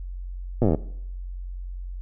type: slowing click train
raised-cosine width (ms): 2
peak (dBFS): -8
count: 13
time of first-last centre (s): 0.62-0.747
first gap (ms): 8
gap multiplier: 1.05
effects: noise-tail reverb RT60 0.7 s tail -19 dB re dry + added 45 Hz sine -31 dBFS peak until 2.01 s